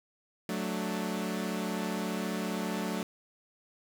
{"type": "chord", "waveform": "sawtooth", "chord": "D major", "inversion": "first", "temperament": "equal", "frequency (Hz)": [185, 220, 293.7], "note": ["F#3", "A3", "D4"], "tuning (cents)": [0, 0, 0], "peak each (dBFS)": [-31, -31, -35], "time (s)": [0.49, 3.03], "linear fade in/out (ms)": 2, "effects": ["9-bit"]}